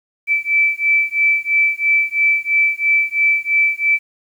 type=beating tone pair; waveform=sine; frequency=2318 / 2321 Hz; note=D7 / D7; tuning=-23 / -21 cents; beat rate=3 Hz; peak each=-16 dBFS; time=0.27-3.99 s; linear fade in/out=50 ms; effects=8-bit